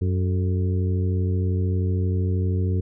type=harmonic tone with a mistuned harmonic; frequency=92.9 Hz; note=F#2; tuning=7 cents sharp; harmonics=1 / 2 / 3 / 4 / 5; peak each=-20 / -30 / -34 / -33 / -36 dBFS; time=0.01-2.81 s; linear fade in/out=10 ms; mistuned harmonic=5; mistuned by=-61 cents; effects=none